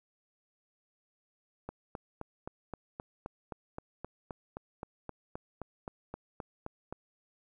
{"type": "click train", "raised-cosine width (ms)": 1, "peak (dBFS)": -25, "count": 21, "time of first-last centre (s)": [1.69, 6.926], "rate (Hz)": 3.82, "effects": ["11-bit"]}